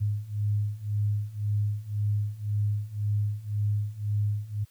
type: beating tone pair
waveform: sine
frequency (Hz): 102.9 / 104.8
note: G#2 / G#2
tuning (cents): -16 / +16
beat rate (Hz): 1.9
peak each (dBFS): -29 / -27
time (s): 0-4.65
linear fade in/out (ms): 20
effects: white hiss -64 dBFS RMS until 4.7 s + high-pass 60 Hz 12 dB/octave